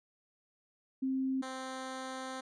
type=tone pair in turn; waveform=sine / 10% pulse; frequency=264.1 / 261.2 Hz; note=C4 / C4; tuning=+16 / -3 cents; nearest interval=unison; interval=19 cents; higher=first; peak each=-30 / -31 dBFS; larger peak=first; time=1.02-1.42 / 1.42-2.41 s; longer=second; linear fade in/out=10 ms; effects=resampled to 22050 Hz